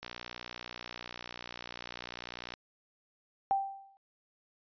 click train, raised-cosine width 0.2 ms, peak -23 dBFS, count 152, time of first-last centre 0.03-2.538 s, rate 60.2 Hz
sine tone with exponential decay, 784 Hz, G5, in tune, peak -23 dBFS, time 3.51-3.97 s, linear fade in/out 0 ms, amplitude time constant 100 ms
effects resampled to 11025 Hz

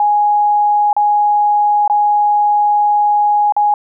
sine tone with dropouts, 830.6 Hz, G#5, in tune, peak -9 dBFS, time 0-3.74 s, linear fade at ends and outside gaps 2 ms, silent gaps 0.93-0.965 / 1.878-1.898 / 3.523-3.565 s, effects none

